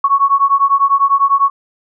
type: beating tone pair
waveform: sine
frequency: 1105 / 1115 Hz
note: C#6 / C#6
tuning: -6 / +10 cents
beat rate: 10 Hz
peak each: -12 dBFS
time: 0.04-1.5 s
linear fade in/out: 5 ms
effects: none